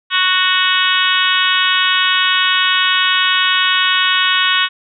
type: harmonic tone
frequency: 370 Hz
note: F#4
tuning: in tune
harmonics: 3 / 4 / 5 / 6 / 7 / 8 / 9 / 10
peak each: -19 / -18 / -20 / -24 / -21 / -18 / -20 / -21 dBFS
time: 0.1-4.69 s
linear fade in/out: 50 ms
effects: none